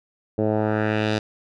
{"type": "tone with low-pass filter sweep", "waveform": "10% pulse", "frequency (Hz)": 107.6, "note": "A2", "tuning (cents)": -38, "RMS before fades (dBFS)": -22, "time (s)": [0.38, 1.19], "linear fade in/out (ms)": 5, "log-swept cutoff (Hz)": [490, 4800], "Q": 1.6, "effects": []}